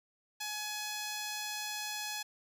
5% pulse tone with notch filter, 844 Hz, G#5, 28 cents sharp, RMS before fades -39 dBFS, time 0.4-2.23 s, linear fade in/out 10 ms, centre 9100 Hz, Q 1.8, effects none

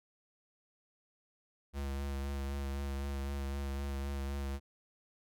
square tone with vibrato, 69.3 Hz, C#2, in tune, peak -36 dBFS, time 1.73-4.6 s, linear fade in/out 50 ms, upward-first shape sine, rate 3.9 Hz, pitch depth 23 cents each way, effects none

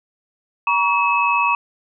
sine tone cluster, 949 / 1129 / 2588 Hz, A#5 / C#6 / E7, +31 / +31 / -32 cents, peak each -19 dBFS, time 0.67-1.55 s, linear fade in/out 2 ms, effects none

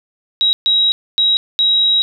sine tone bursts at uneven times, 3837 Hz, A#7, 49 cents sharp, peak -10 dBFS, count 4, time 0.41-0.53 / 0.66-0.92 / 1.18-1.37 / 1.59-2.02 s, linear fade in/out 0 ms, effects none

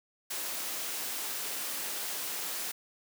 white high-pass noise, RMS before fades -36 dBFS, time 0.3-2.72 s, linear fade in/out 10 ms, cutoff 240 Hz, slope 12 dB/octave, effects none

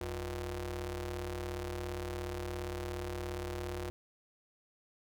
sawtooth ring-modulated tone, 135.6 Hz, C#3, 38 cents flat, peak -30 dBFS, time 0.01-3.9 s, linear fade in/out 0 ms, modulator 222 Hz, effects none

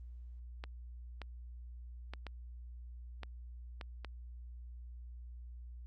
clicks, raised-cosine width 0.3 ms, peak -28 dBFS, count 7, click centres 0.639 / 1.217 / 2.136 / 2.267 / 3.233 / 3.812 / 4.047 s, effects added 60 Hz sine -46 dBFS peak until 5.86 s + Opus 32 kbps

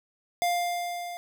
square tone with level ramp, 701 Hz, F5, 6 cents sharp, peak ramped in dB -23 to -36 dBFS, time 0.42-1.17 s, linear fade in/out 0 ms, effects none

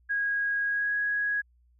sine tone with pitch glide, 1644 to 1662.1 Hz, G#6 to G#6, -18 to +1 cents, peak -25 dBFS, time 0.09-1.42 s, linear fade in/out 20 ms, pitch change +19 cents, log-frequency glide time 0.65-0.95 s, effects added 60 Hz sine -60 dBFS peak until 1.79 s

